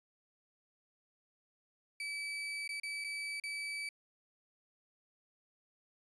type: tone with dropouts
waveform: 35% pulse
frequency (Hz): 2300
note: D7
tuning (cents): -37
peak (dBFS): -36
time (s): 2-3.89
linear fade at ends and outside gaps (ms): 2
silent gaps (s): 2.677-2.691 / 2.799-2.833 / 3.041-3.045 / 3.399-3.437
effects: resampled to 24000 Hz